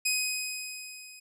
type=tone with level ramp; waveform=15% pulse; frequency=2512 Hz; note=D#7; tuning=16 cents sharp; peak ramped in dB=-17 to -40 dBFS; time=0.05-1.2 s; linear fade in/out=10 ms; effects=none